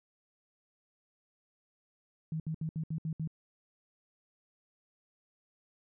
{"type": "tone bursts", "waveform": "sine", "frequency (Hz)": 158.8, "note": "D#3", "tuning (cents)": 36, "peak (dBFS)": -32, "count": 7, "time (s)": [2.32, 3.275], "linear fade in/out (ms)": 2, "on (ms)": 79, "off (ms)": 67, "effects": []}